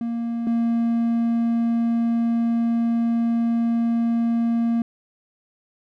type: tone pair in turn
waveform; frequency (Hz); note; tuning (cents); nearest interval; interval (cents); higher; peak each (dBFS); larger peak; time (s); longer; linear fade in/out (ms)
triangle; 233.1 / 232.2; A#3 / A#3; 0 / -7; unison; 7; first; -21 / -16; second; 0.01-0.47 / 0.47-4.82; second; 2
effects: none